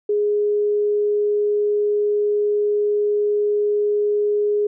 sine tone, 415.3 Hz, G#4, in tune, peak -16 dBFS, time 0.09-4.67 s, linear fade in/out 5 ms, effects none

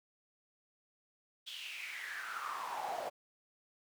brown noise with high-pass filter sweep, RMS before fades -42 dBFS, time 1.46-3.1 s, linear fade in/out 20 ms, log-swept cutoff 3400 to 620 Hz, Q 6.5, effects none

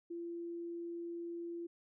sine tone, 341.1 Hz, F4, 41 cents flat, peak -40 dBFS, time 0.1-1.67 s, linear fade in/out 10 ms, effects none

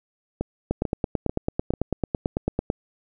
two click trains, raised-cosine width 2 ms, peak -12 / -9 dBFS, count 4 / 19, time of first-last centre 0.41-1.737 / 0.71-2.701 s, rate 2.26 / 9.04 Hz, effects none

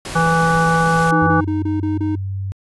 pink noise, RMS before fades -28 dBFS, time 0.05-1.11 s, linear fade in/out 2 ms
harmonic tone, 164.81 Hz, E3, in tune, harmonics 1 / 3 / 5 / 7 / 9, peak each -17 / -21 / -19 / -19 / -20 dBFS, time 0.15-1.41 s, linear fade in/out 10 ms
triangle tone bursts, 310 Hz, D#4, 6 cents flat, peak -16 dBFS, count 6, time 1.12-2.155 s, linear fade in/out 5 ms, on 150 ms, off 27 ms
sine tone with pitch glide, 93.8 to 97 Hz, F#2 to G2, +24 to -18 cents, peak -21 dBFS, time 1.22-2.52 s, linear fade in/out 0 ms, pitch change +58 cents, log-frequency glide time 1.38-2.31 s
effects resampled to 24000 Hz

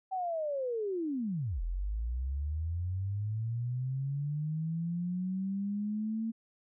sine linear two-way sweep, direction down then up, 771 to 40.45 to 226.8 Hz, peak -31 dBFS, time 0.11-6.32 s, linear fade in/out 20 ms, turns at 1.62 s, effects none

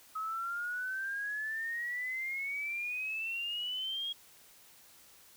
sine exponential sweep, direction up, 1272 to 3297 Hz, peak -34 dBFS, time 0.15-4.13 s, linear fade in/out 10 ms, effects white hiss -59 dBFS RMS until 5.36 s

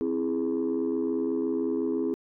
sine chord, C augmented, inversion none, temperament equal, 261.6 / 329.6 / 415.3 Hz, C4 / E4 / G#4, 0 / 0 / 0 cents, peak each -28 dBFS, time 0.01-2.14 s, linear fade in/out 0 ms, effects tanh soft clip ceiling -20 dBFS

